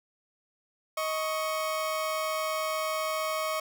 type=tone pair together; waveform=30% pulse; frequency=628.6 / 1108.7 Hz; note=D#5 / C#6; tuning=+18 / 0 cents; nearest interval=minor seventh; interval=982 cents; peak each=-28 / -30 dBFS; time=0.97-3.6 s; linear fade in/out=5 ms; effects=none